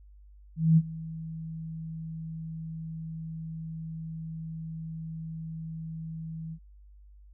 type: tone with ADSR envelope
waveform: sine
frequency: 161.2 Hz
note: E3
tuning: 38 cents flat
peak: -15 dBFS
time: 0.56-6.59 s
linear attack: 210 ms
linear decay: 47 ms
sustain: -20 dB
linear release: 65 ms
effects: added 50 Hz sine -50 dBFS peak until 7.33 s